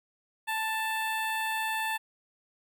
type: tone with notch filter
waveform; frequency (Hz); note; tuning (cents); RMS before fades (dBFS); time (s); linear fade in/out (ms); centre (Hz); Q
15% pulse; 882; A5; +4; -31; 0.47-1.98; 20; 5800; 0.77
effects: none